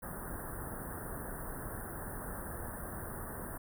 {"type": "band-stop noise", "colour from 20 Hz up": "pink", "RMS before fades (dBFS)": -42, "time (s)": [0.02, 3.58], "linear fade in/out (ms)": 10, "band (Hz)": [1800, 8900], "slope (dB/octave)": 96, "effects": []}